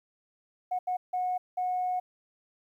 sine tone bursts at uneven times, 730 Hz, F#5, 24 cents flat, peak -26 dBFS, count 4, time 0.71-0.79 / 0.87-0.97 / 1.13-1.38 / 1.57-2 s, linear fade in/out 10 ms, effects tanh soft clip ceiling -22 dBFS + 11-bit

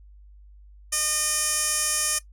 15% pulse tone with band-pass filter, 609 Hz, D#5, 37 cents flat, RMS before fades -25 dBFS, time 0.92-2.19 s, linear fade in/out 10 ms, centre 8700 Hz, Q 2.4, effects noise-tail reverb RT60 0.1 s tail -17 dB re dry + added 50 Hz sine -46 dBFS peak until 2.32 s

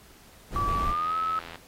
brown noise, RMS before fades -31 dBFS, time 0.5-0.95 s, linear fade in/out 50 ms
sine tone with pitch glide, 1151 to 1292 Hz, D6 to E6, -35 to -35 cents, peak -25 dBFS, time 0.56-1.39 s, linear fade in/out 0 ms, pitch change +200 cents, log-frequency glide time 0.8-1.17 s
click train, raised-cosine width 0.3 ms, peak -25 dBFS, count 74, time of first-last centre 0.69-1.557 s, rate 84.2 Hz
effects pink hiss -54 dBFS RMS until 1.67 s + AAC 48 kbps

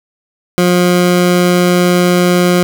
20% pulse tone, 178 Hz, F3, 33 cents sharp, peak -3 dBFS, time 0.58-2.63 s, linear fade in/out 0 ms, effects none

